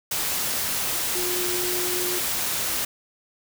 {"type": "tone in noise", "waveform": "sine", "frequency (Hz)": 358.8, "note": "F4", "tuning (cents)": 47, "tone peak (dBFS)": -29, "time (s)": [1.15, 2.19], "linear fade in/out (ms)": 5, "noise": "white", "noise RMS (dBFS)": -26, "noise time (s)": [0.11, 2.85], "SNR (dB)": -6, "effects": []}